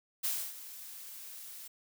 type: noise with ADSR envelope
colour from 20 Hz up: blue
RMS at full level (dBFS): -32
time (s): 0.23-1.68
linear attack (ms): 17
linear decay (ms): 280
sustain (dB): -15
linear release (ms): 8
effects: none